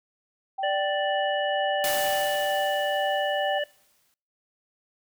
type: tone with tremolo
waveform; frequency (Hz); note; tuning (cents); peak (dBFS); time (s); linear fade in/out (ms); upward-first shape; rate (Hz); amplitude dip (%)
sine; 776; G5; -18; -26; 0.58-3.59; 10; sine; 2.1; 30
type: harmonic tone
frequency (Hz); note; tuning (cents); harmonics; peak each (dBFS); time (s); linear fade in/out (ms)
587.3; D5; 0; 1 / 3 / 5; -26 / -31 / -33; 0.63-3.64; 5
type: noise with exponential decay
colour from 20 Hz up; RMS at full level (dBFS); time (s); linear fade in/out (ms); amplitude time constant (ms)
white; -29; 1.84-4.14; 0; 500
effects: noise-tail reverb RT60 0.6 s tail -25 dB re dry